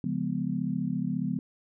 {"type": "chord", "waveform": "sine", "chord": "C# dominant seventh", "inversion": "none", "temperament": "just", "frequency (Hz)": [138.59, 173.24, 207.9, 249.5], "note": ["C#3", "E#3", "G#3", "B3"], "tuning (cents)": [0, -14, 2, 18], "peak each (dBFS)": [-36, -31, -33, -32], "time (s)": [0.04, 1.39], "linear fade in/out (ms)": 2, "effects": []}